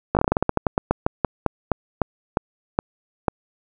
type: slowing click train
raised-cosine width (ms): 1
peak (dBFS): -3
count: 22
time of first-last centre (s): 0.15-3.282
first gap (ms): 18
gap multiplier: 1.18
effects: none